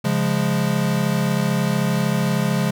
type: chord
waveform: square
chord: Db major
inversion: none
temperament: equal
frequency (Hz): 138.59 / 174.61 / 207.7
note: Db3 / F3 / Ab3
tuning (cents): 0 / 0 / 0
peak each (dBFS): -23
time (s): 0.04-2.71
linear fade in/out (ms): 10
effects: none